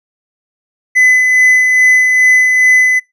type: tone with tremolo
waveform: triangle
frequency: 2013 Hz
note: B6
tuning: 33 cents sharp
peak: -3 dBFS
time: 0.95-3 s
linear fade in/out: 20 ms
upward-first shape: sine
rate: 2.4 Hz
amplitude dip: 35%
effects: noise-tail reverb RT60 0.2 s tail -22 dB re dry + resampled to 32000 Hz